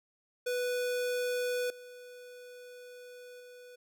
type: tone with level steps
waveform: square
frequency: 493.9 Hz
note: B4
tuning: in tune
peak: -31 / -48 / -50 dBFS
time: 0.46-3.76 s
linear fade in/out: 10 ms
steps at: 1.7 / 3.4 s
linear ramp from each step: 2 ms
effects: none